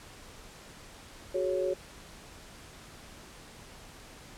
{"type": "chord", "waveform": "sine", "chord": "F# suspended second", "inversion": "none", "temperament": "just", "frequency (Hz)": [370, 416.2, 555], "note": ["F#4", "G#4", "C#5"], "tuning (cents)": [0, 4, 2], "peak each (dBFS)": [-31, -35, -30], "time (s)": [1.34, 1.74], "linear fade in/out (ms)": 10, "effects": ["pink hiss -50 dBFS RMS until 4.37 s", "low-pass 10000 Hz 12 dB/octave"]}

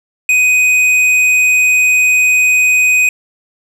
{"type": "tone with hard clipping", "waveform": "triangle", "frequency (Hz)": 2500, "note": "D#7", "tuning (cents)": 8, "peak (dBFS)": -9, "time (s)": [0.29, 3.09], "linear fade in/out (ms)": 2, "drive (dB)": 11, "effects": []}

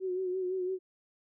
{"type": "tone with vibrato", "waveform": "sine", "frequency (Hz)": 370, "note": "F#4", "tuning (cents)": 0, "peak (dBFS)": -30, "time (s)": [0, 0.79], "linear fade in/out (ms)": 50, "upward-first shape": "sine", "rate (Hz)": 5.9, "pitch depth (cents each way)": 44, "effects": []}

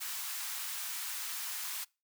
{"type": "high-pass noise", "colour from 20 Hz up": "white", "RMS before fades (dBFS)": -39, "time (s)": [0, 1.85], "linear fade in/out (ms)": 20, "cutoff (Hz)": 910, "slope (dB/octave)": 24, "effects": ["noise-tail reverb RT60 0.3 s tail -25 dB re dry"]}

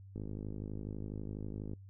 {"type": "click train", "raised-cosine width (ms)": 3, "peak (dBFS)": -29, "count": 83, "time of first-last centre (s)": [0.16, 1.734], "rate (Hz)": 52.1, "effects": ["noise-tail reverb RT60 0.1 s tail -21 dB re dry", "added 97 Hz sine -50 dBFS peak until 1.89 s"]}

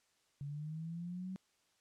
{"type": "linear sweep", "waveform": "sine", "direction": "up", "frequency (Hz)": [140, 190], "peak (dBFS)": -40, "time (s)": [0.41, 1.36], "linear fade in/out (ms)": 0, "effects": ["white hiss -75 dBFS RMS until 1.8 s", "low-pass 8000 Hz 12 dB/octave"]}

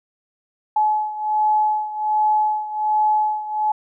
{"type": "beating tone pair", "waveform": "sine", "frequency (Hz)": [853, 854.3], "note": ["G#5", "G#5"], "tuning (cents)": [46, 49], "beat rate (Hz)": 1.3, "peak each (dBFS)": [-18, -22], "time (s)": [0.76, 3.72], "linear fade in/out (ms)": 5, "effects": []}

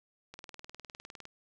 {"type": "click train", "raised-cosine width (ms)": 0.2, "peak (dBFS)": -29, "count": 19, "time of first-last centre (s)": [0.34, 1.254], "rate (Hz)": 19.7, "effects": []}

